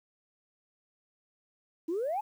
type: exponential sweep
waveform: sine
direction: up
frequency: 311.1 to 880 Hz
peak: -28 dBFS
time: 1.88-2.21 s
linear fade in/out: 10 ms
effects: tanh soft clip ceiling -25 dBFS + 10-bit